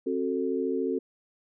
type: chord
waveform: sine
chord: F# diminished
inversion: second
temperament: just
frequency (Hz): 266.4 / 370 / 444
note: C4 / F#4 / A4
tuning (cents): +31 / 0 / +16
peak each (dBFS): -30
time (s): 0.06-0.99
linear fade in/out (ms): 10
effects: none